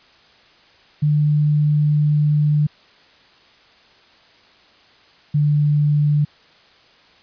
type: tone pair in turn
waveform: sine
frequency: 149.2 / 147.74 Hz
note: D3 / D3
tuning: +28 / +11 cents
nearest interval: unison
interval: 17 cents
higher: first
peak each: -13 dBFS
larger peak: neither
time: 1.02-2.67 / 5.34-6.25 s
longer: first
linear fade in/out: 10 ms
effects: white hiss -51 dBFS RMS until 7.22 s + resampled to 11025 Hz